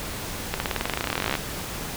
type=accelerating click train; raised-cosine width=0.3 ms; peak=-8 dBFS; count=27; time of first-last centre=0.54-1.353 s; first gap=61 ms; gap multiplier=0.94; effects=pink hiss -33 dBFS RMS until 1.96 s